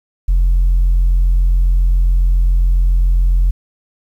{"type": "tone", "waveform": "sine", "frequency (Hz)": 43.65, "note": "F1", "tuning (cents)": 0, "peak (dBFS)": -7, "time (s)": [0.28, 3.51], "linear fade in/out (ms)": 10, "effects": ["tanh soft clip ceiling -7 dBFS", "8-bit"]}